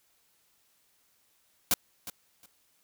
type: noise with echo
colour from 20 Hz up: white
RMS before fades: -24 dBFS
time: 1.71-1.74 s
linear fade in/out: 2 ms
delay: 360 ms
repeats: 2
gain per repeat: -15 dB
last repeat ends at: 2.46 s
effects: white hiss -69 dBFS RMS until 2.83 s